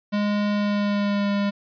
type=tone with pitch glide; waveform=square; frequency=206.5 to 202 Hz; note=G#3 to G#3; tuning=-10 to -48 cents; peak=-21 dBFS; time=0.12-1.51 s; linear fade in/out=20 ms; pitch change=-38 cents; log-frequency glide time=0.51-1.3 s; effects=resampled to 11025 Hz